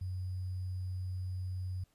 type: tone with sample-and-hold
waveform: sine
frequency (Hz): 92.1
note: F#2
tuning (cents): -7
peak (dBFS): -35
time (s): 0.01-1.84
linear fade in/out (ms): 5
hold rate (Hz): 4900
effects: pink hiss -73 dBFS RMS until 1.94 s + resampled to 32000 Hz